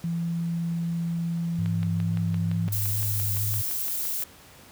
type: tone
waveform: sine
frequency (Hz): 168.5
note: E3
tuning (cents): +38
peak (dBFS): -25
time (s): 0.04-2.68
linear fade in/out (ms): 0
type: tone with vibrato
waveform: sine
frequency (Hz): 102.9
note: G#2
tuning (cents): -16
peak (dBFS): -26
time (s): 1.58-3.62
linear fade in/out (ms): 10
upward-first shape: sine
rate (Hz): 2.2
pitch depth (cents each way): 27
type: click train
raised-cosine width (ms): 0.3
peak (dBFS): -24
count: 16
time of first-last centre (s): 1.66-4.224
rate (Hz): 5.85
type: noise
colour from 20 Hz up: violet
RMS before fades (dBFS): -29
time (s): 2.72-4.24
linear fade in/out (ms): 5
effects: pink hiss -50 dBFS RMS until 4.71 s + high-pass 60 Hz 12 dB/octave